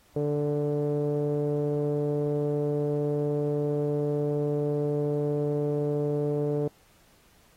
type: tone with low-pass filter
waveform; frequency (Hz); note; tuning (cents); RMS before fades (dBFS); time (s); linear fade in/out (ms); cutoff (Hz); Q
sawtooth; 146.83; D3; 0; -27; 0.16-6.68; 5; 490; 5.8
effects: pink hiss -61 dBFS RMS until 7.56 s + AAC 48 kbps